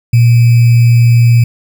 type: tone with sample-and-hold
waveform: sine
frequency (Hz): 118.4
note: A#2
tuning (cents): +27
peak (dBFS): -3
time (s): 0.13-1.44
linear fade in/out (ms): 5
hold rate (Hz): 2450
effects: none